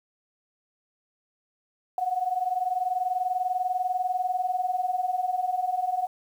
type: tone pair together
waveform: sine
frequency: 719.8 / 740 Hz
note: F#5 / F#5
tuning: -48 / 0 cents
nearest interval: unison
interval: 48 cents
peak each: -29 / -26 dBFS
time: 1.98-6.07 s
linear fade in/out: 2 ms
effects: 9-bit